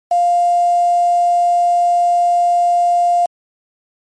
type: tone with quantisation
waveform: sine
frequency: 700 Hz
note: F5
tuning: 4 cents sharp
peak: -10 dBFS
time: 0.11-3.26 s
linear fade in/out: 5 ms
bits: 5
effects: MP3 48 kbps